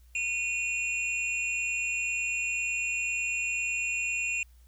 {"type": "tone cluster", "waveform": "sine", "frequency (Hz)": [2472, 2734, 7290], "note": ["D#7", "F7", "A#8"], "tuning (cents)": [-12, -37, -40], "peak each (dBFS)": [-31, -31, -38], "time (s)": [0.15, 4.43], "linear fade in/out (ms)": 2, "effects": ["added 60 Hz sine -53 dBFS peak until 4.67 s", "white hiss -68 dBFS RMS until 4.67 s"]}